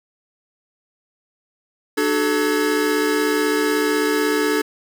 square tone cluster, 299.1 / 377.1 / 433.2 / 1686 Hz, D4 / F#4 / A4 / G#6, +32 / +33 / -27 / +26 cents, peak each -22 / -27 / -21 / -27 dBFS, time 1.97-4.62 s, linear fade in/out 10 ms, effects none

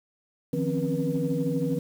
sine tone cluster, 152.8 / 172 / 259.9 / 272.5 / 483.2 Hz, D#3 / F3 / C4 / C#4 / B4, -31 / -26 / -11 / -29 / -38 cents, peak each -30 dBFS, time 0.53-1.79 s, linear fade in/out 5 ms, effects tanh soft clip ceiling -14 dBFS + 8-bit

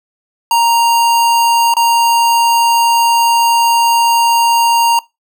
square tone with dropouts, 932.3 Hz, A#5, in tune, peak -9 dBFS, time 0.51-4.99 s, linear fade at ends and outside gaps 2 ms, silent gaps 1.739-1.767 s, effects noise-tail reverb RT60 0.2 s tail -21 dB re dry

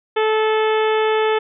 harmonic tone, 435.4 Hz, A4, 18 cents flat, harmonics 1 / 2 / 3 / 4 / 5 / 6 / 7 / 8, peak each -16 / -22 / -26 / -28 / -30 / -32 / -33 / -34 dBFS, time 0.16-1.39 s, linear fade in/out 10 ms, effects none

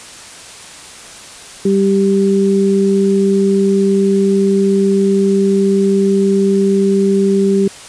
sine tone pair together, 196 / 392 Hz, G3 / G4, 0 / 0 cents, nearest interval octave, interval 1200 cents, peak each -12 dBFS, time 1.65-7.68 s, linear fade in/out 5 ms, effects white hiss -34 dBFS RMS until 7.88 s + resampled to 22050 Hz

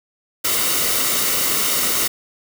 white noise with comb filter, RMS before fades -19 dBFS, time 0.44-2.08 s, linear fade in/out 10 ms, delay 1.2 ms, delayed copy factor -0.5, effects none

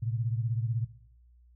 sine beating tone pair, 112.6 / 128.6 Hz, A2 / C3, +40 / -30 cents, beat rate 16 Hz, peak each -29 / -34 dBFS, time 0.02-0.85 s, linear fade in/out 10 ms, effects noise-tail reverb RT60 0.8 s tail -19 dB re dry + added 60 Hz sine -56 dBFS peak until 1.55 s

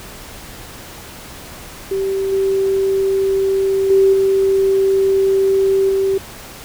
sine tone with level steps, 387.7 Hz, G4, 19 cents flat, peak -16 / -13 / -8 / -11 / -13 dBFS, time 1.91-6.18 s, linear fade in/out 5 ms, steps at 2.32 / 3.9 / 4.13 / 5.89 s, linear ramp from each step 5 ms, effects pink hiss -35 dBFS RMS until 6.64 s

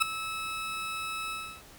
20% pulse tone with ADSR envelope, 1300 Hz, E6, 24 cents flat, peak -13 dBFS, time 0-1.63 s, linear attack 22 ms, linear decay 4 ms, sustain -15 dB, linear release 320 ms, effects pink hiss -52 dBFS RMS until 1.78 s

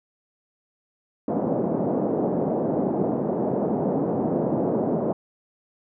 pink band-pass noise, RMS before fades -24 dBFS, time 1.28-5.13 s, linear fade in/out 2 ms, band 170 to 680 Hz, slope 24 dB/octave, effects none

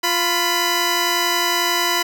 10% pulse tone pair together, 348.7 / 995.1 Hz, F4 / B5, -3 / +13 cents, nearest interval octave + tritone, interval 1816 cents, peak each -13 / -10 dBFS, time 0.03-2.03 s, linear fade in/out 10 ms, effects none

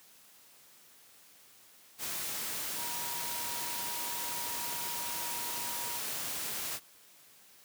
sine tone in noise, 952 Hz, A#5, 36 cents sharp, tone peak -43 dBFS, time 2.74-6.01 s, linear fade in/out 50 ms, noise white, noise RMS -37 dBFS, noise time 1.98-6.8 s, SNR -9 dB, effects white hiss -59 dBFS RMS until 7.64 s + high-pass 100 Hz 12 dB/octave

